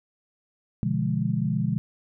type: chord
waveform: sine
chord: B diminished seventh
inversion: none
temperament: equal with one note detuned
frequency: 123.47 / 146.83 / 172.41 / 207.7 Hz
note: B2 / D3 / F3 / Ab3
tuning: 0 / 0 / -22 / 0 cents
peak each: -28 dBFS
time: 0.83-1.78 s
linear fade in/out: 0 ms
effects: none